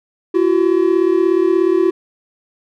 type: tone pair together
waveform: triangle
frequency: 339.9 / 376.7 Hz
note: F4 / F#4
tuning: -47 / +31 cents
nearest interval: major second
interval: 178 cents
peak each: -12 dBFS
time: 0.34-1.91 s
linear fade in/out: 10 ms
effects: none